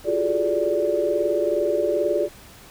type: tone cluster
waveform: sine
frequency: 344.6 / 363.4 / 405.4 / 427.6 / 583 Hz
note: F4 / F#4 / G#4 / A4 / D5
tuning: -23 / -31 / -42 / -49 / -13 cents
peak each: -27 / -27 / -29 / -26 / -22 dBFS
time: 0.04-2.29 s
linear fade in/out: 50 ms
effects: pink hiss -46 dBFS RMS until 2.7 s